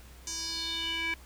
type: tone with band-pass filter sweep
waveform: square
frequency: 329.9 Hz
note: E4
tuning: 1 cent sharp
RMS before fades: -34 dBFS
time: 0.27-1.14 s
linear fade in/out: 2 ms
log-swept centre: 6400 to 2200 Hz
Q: 4.5
effects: added 62 Hz sine -49 dBFS peak until 1.25 s + pink hiss -55 dBFS RMS until 1.25 s